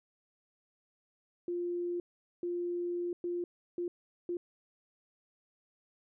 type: tone bursts at uneven times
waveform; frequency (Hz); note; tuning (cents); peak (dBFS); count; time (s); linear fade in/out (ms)
sine; 349.9; F4; +3; -32; 5; 1.48-2 / 2.43-3.13 / 3.24-3.44 / 3.78-3.88 / 4.29-4.37; 2
effects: none